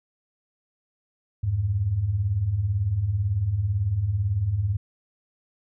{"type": "beating tone pair", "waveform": "sine", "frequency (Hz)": [84.4, 102.4], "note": ["E2", "G#2"], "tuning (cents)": [41, -24], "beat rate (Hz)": 18, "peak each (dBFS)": [-29, -22], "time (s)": [1.43, 4.77], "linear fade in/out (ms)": 10, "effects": []}